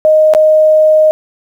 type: tone with dropouts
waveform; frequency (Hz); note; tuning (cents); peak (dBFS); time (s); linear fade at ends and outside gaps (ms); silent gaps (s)
sine; 621; D#5; -3; -4; 0.05-1.11; 0; 0.337-0.349
effects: 7-bit